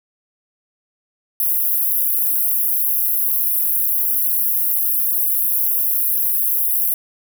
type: high-pass noise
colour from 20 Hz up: pink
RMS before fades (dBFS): -18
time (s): 1.4-6.94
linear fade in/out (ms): 2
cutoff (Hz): 11000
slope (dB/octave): 96
effects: none